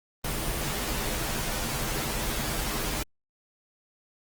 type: noise with comb filter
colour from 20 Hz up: pink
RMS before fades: -30 dBFS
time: 0.24-3.03 s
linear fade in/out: 5 ms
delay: 11 ms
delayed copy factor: -0.8
effects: Opus 24 kbps